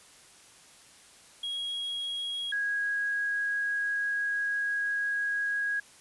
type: tone pair in turn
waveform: triangle / sine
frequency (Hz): 3298 / 1649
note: G#7 / G#6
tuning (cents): -13 / -13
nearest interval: octave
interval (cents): 1200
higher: first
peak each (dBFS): -30 / -27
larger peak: second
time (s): 1.43-2.52 / 2.52-5.8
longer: second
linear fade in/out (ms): 5
effects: white hiss -55 dBFS RMS until 6 s + resampled to 24000 Hz